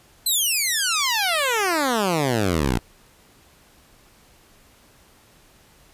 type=exponential sweep; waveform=10% pulse; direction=down; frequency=4165 to 55 Hz; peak=-11 dBFS; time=0.26-2.79 s; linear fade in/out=5 ms; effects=pink hiss -54 dBFS RMS until 5.93 s + resampled to 32000 Hz